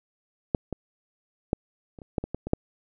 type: clicks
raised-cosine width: 2 ms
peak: -8 / -17 / -9 / -30 / -30 / -11 / -18 / -16 / -19 / -7 dBFS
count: 10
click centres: 0.548 / 0.727 / 1.531 / 1.988 / 2.018 / 2.182 / 2.24 / 2.346 / 2.47 / 2.534 s
effects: none